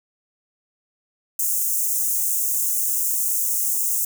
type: high-pass noise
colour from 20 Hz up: white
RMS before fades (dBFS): -22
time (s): 1.39-4.05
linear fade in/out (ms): 5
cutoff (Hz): 6400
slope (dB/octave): 48
effects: none